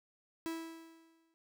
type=tone with exponential decay; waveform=45% pulse; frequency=327.5 Hz; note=E4; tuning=11 cents flat; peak=-35 dBFS; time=0.46-1.34 s; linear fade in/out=0 ms; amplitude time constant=190 ms; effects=none